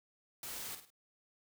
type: noise with echo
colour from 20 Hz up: white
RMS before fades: -44 dBFS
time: 0.43-0.75 s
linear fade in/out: 2 ms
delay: 51 ms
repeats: 3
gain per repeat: -8 dB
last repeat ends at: 0.903 s
effects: none